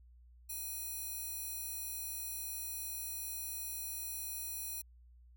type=tone with high-pass filter; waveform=square; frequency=830.6 Hz; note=G#5; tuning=in tune; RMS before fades=-42 dBFS; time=0.49-4.82 s; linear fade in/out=10 ms; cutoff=10000 Hz; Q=0.59; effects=added 60 Hz sine -57 dBFS peak until 5.36 s